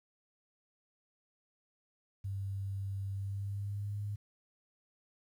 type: tone with pitch glide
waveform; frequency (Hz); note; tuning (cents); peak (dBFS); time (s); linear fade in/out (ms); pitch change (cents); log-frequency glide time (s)
sine; 98 to 102.81; G2 to G#2; 0 to -17; -35; 2.24-4.16; 10; +83; 3.15-4.01
effects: 11-bit